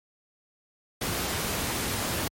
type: noise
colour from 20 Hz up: pink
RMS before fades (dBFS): -29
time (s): 1.01-2.28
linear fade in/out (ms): 5
effects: high-pass 60 Hz 12 dB/octave + MP3 64 kbps